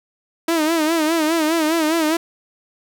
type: tone with vibrato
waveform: sawtooth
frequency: 320 Hz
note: D#4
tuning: 49 cents sharp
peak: -12 dBFS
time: 0.48-2.17 s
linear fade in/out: 5 ms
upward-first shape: sine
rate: 4.9 Hz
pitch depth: 91 cents each way
effects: none